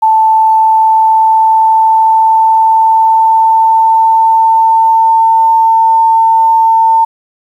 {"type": "tone with pitch glide", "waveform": "sine", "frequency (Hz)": [881, 899], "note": ["A5", "A5"], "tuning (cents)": [2, 37], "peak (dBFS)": -4, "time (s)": [0.02, 7.05], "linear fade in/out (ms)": 10, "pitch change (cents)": 35, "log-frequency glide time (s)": [0.24, 5.36], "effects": ["7-bit"]}